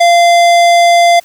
sine tone with hard clipping, 690 Hz, F5, 21 cents flat, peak -6 dBFS, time 0-1.2 s, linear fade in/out 10 ms, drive 17 dB, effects white hiss -43 dBFS RMS until 1.24 s

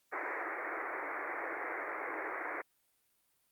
white band-pass noise, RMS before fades -39 dBFS, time 0.12-2.62 s, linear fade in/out 10 ms, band 300 to 2200 Hz, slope 96 dB/octave, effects white hiss -75 dBFS RMS until 3.51 s + Opus 48 kbps

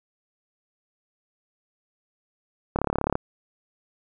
click train, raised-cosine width 1 ms, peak -9 dBFS, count 15, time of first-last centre 2.76-3.154 s, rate 35.5 Hz, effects none

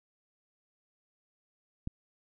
click, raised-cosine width 5 ms, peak -22 dBFS, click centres 1.874 s, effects none

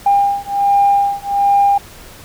sine beating tone pair, 802 / 803.3 Hz, G5 / G5, +39 / +42 cents, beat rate 1.3 Hz, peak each -13 dBFS, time 0.06-1.78 s, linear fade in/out 5 ms, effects tanh soft clip ceiling -3 dBFS + pink hiss -38 dBFS RMS until 2.24 s

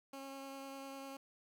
15% pulse tone with vibrato, 272.2 Hz, C#4, 31 cents flat, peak -40 dBFS, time 0.13-1.17 s, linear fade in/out 5 ms, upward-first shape sine, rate 10 Hz, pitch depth 10 cents each way, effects none

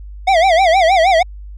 square tone with vibrato, 709 Hz, F5, 26 cents sharp, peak -9 dBFS, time 0.27-1.23 s, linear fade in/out 10 ms, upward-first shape sine, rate 6.4 Hz, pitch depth 180 cents each way, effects added 50 Hz sine -29 dBFS peak until 1.57 s + low-pass 4000 Hz 12 dB/octave

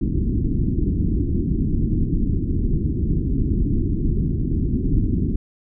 pink low-pass noise, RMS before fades -20 dBFS, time 0.01-5.36 s, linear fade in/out 5 ms, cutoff 340 Hz, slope 48 dB/octave, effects none

